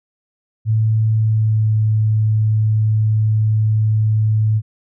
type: tone with pitch glide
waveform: sine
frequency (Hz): 110 to 108.49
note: A2 to A2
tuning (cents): 0 to -24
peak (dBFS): -12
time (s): 0.65-4.62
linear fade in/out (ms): 50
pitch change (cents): -24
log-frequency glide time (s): 1.13-1.75
effects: none